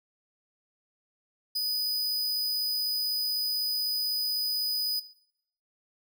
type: tone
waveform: 45% pulse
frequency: 4978 Hz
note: D#8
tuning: in tune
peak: -26 dBFS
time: 1.55-5 s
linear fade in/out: 10 ms
effects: noise-tail reverb RT60 0.7 s tail -17 dB re dry